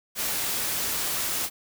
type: noise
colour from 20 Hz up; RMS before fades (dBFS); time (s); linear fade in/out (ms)
white; -28; 0.15-1.5; 50
effects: none